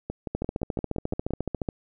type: two click trains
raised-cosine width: 2 ms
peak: -14 / -17 dBFS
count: 20 / 8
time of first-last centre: 0.35-1.688 / 0.1-1.307 s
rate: 14.2 / 5.8 Hz
effects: none